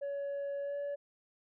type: tone with pitch glide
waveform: sine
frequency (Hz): 563 to 570.9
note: C#5 to D5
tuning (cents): +27 to -49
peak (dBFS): -32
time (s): 0.01-0.96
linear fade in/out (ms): 20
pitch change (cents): +24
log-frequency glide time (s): 0.62-0.76
effects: tanh soft clip ceiling -34 dBFS